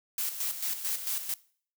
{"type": "noise with tremolo", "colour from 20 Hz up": "blue", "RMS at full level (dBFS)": -31, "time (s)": [0.18, 1.34], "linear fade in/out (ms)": 2, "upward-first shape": "square", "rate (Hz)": 4.5, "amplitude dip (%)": 60, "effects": ["noise-tail reverb RT60 0.5 s tail -21 dB re dry"]}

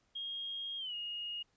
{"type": "tone with pitch glide", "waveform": "sine", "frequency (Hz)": [3251, 2863], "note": ["G#7", "F7"], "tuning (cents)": [-38, 42], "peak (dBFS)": -38, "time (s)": [0.15, 1.43], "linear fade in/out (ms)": 10, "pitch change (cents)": -220, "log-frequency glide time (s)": [0.78, 0.94], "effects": ["pink hiss -75 dBFS RMS until 1.56 s", "resampled to 16000 Hz"]}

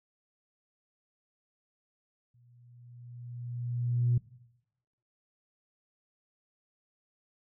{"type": "tone with exponential growth", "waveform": "sine", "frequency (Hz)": 120.9, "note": "B2", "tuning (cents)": -36, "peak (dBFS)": -21, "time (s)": [2.34, 4.18], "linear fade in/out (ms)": 5, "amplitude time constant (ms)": 400, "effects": ["noise-tail reverb RT60 0.9 s tail -20 dB re dry", "tanh soft clip ceiling -18 dBFS"]}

